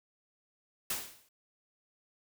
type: noise with exponential decay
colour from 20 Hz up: white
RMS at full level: -31 dBFS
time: 0.9-1.29 s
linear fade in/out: 5 ms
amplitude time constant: 83 ms
effects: none